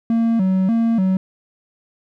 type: tone with vibrato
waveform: triangle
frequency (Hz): 207.7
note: G#3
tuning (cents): 0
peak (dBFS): -12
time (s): 0.1-1.17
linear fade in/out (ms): 2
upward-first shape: square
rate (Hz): 1.7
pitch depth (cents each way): 170
effects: none